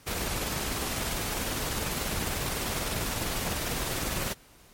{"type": "noise with tremolo", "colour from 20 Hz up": "pink", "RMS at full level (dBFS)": -30, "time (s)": [0.06, 4.34], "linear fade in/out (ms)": 20, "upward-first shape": "square", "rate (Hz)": 20, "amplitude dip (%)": 25, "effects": ["pink hiss -56 dBFS RMS until 4.73 s", "MP3 64 kbps"]}